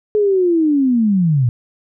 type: linear sweep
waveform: sine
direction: down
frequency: 427.8 to 114 Hz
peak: -11 dBFS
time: 0.15-1.49 s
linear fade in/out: 0 ms
effects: none